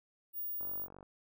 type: tone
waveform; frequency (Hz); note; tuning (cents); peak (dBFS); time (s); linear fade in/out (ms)
sine; 15460; B9; -38; -36; 0.33-0.88; 50
type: click train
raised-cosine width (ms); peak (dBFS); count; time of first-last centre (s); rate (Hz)
1; -38; 21; 0.61-1.028; 47.8
effects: none